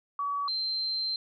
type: tone pair in turn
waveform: sine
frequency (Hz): 1137 / 4127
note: C#6 / C8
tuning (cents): +44 / -25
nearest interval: octave + minor seventh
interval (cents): 2231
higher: second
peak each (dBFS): -28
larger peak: neither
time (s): 0.19-0.48 / 0.48-1.16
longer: second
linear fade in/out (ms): 2
effects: none